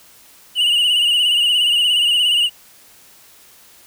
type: tone with vibrato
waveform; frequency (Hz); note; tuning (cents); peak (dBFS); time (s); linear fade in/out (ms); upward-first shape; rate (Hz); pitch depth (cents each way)
triangle; 2900; F#7; -35; -11; 0.55-2.5; 50; sine; 17; 62
effects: white hiss -47 dBFS RMS until 3.86 s